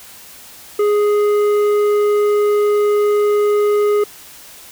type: tone with tanh clipping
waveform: sine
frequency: 415.3 Hz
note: G#4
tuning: in tune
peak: -13 dBFS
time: 0.79-4.04 s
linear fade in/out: 5 ms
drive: 9 dB
effects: white hiss -39 dBFS RMS until 4.71 s